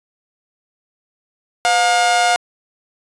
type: tone with amplitude modulation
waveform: sawtooth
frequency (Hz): 713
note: F5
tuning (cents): +36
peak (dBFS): -6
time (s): 1.65-2.36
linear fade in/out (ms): 0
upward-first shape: sine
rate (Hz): 209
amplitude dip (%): 55
effects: resampled to 22050 Hz